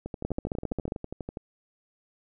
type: two click trains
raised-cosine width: 2 ms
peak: -21 / -16 dBFS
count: 17 / 11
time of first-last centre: 0.06-1.371 / 0.25-0.921 s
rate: 12.2 / 14.9 Hz
effects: none